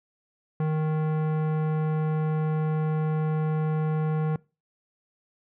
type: tone with tanh clipping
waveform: sine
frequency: 155.56 Hz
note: D#3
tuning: in tune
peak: -25 dBFS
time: 0.6-4.36 s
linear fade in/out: 2 ms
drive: 17 dB
effects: noise-tail reverb RT60 0.3 s tail -23 dB re dry